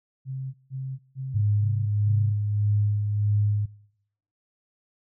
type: tone bursts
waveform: sine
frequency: 132.5 Hz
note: C3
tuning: 22 cents sharp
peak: -29 dBFS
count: 5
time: 0.25-2.34 s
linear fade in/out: 50 ms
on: 290 ms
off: 160 ms
type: tone with tremolo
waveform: sine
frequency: 103.83 Hz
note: G#2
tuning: in tune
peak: -19 dBFS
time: 1.34-3.66 s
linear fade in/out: 10 ms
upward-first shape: sine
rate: 1.6 Hz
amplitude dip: 45%
effects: noise-tail reverb RT60 0.8 s tail -24 dB re dry